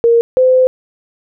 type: tone pair in turn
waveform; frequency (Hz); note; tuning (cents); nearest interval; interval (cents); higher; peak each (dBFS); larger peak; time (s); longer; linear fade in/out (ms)
sine; 466.2 / 513.2; A#4 / C5; 0 / -34; major second; 166; second; -6; neither; 0.04-0.21 / 0.37-0.67; second; 0
effects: none